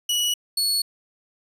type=tone pair in turn; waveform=sawtooth; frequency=2931 / 4392 Hz; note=F#7 / C#8; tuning=-17 / -17 cents; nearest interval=perfect fifth; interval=700 cents; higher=second; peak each=-17 / -17 dBFS; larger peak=neither; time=0.09-0.34 / 0.57-0.82 s; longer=neither; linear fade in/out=5 ms; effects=resampled to 32000 Hz